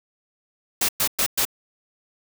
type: noise bursts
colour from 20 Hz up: white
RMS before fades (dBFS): -21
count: 4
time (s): 0.81-1.452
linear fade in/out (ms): 5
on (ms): 78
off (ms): 110
effects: none